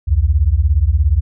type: beating tone pair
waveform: sine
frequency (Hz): 65.41 / 82.41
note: C2 / E2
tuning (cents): 0 / 0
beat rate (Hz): 17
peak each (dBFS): -13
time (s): 0.07-1.21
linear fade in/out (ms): 20
effects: none